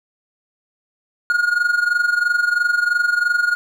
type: tone with amplitude modulation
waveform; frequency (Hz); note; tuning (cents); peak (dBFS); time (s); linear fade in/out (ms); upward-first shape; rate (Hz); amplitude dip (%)
triangle; 1433; F6; +44; -10; 1.3-3.55; 0; sine; 23; 75
effects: none